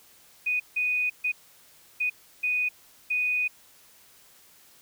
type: tone bursts at uneven times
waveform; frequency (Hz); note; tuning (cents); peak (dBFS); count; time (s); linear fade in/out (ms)
sine; 2483; D#7; -4; -23; 6; 0.46-0.6 / 0.76-1.1 / 1.24-1.32 / 2-2.1 / 2.43-2.69 / 3.1-3.48; 10
effects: white hiss -56 dBFS RMS until 4.81 s